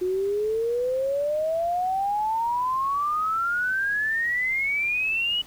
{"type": "exponential sweep", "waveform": "sine", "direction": "up", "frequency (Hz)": [360.1, 2960], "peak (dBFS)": -22, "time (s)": [0.01, 5.42], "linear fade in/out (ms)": 10, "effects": ["pink hiss -49 dBFS RMS until 5.46 s"]}